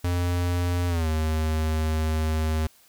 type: tone with pitch glide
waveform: square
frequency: 88.2 to 78.58 Hz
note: F2 to D#2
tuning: +18 to +18 cents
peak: -23 dBFS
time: 0.04-2.67 s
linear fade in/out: 5 ms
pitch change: -200 cents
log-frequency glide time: 0.88-1.08 s
effects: white hiss -57 dBFS RMS until 2.88 s